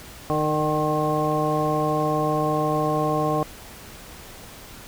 harmonic tone with a mistuned harmonic, 153.2 Hz, D#3, 27 cents flat, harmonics 1 / 2 / 3 / 4 / 5 / 7, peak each -27 / -27 / -27 / -27 / -27 / -27 dBFS, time 0.3-3.43 s, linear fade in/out 0 ms, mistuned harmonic 4, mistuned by -20 cents, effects pink hiss -42 dBFS RMS until 4.87 s

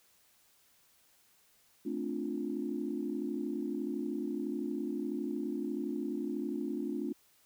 sine chord, D minor seventh, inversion second, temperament equal with one note detuned, 220 / 261.6 / 293.7 / 350.6 Hz, A3 / C4 / D4 / F4, 0 / 0 / 0 / +7 cents, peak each -39 / -39 / -37 / -39 dBFS, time 1.85-7.13 s, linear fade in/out 10 ms, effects tanh soft clip ceiling -22 dBFS + white hiss -67 dBFS RMS until 7.45 s

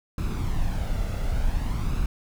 brown noise with flanger, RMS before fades -25 dBFS, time 0.18-2.06 s, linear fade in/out 2 ms, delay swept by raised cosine 0.77 to 1.49 ms, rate 0.54 Hz, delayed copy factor +0.5, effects none

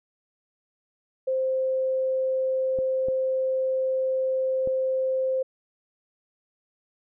sine tone, 523 Hz, C5, 1 cent flat, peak -22 dBFS, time 1.27-5.43 s, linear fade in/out 10 ms
clicks, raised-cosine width 2 ms, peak -23 dBFS, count 3, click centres 2.788 / 3.085 / 4.674 s
effects none

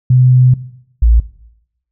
sine tone pair in turn, 126.9 / 57.05 Hz, B2 / A#1, +47 / -37 cents, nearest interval octave + major second, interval 1384 cents, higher first, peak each -5 dBFS, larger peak neither, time 0.1-0.54 / 1.02-1.2 s, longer first, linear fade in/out 5 ms, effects noise-tail reverb RT60 0.8 s tail -17 dB re dry

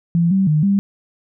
sine tone with pitch steps, 169.5 / 192.7 / 152.5 / 198.6 Hz, E3 / G3 / D#3 / G3, +49 / -29 / -34 / +23 cents, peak -12 dBFS, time 0.15-0.79 s, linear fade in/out 0 ms, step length 160 ms, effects none

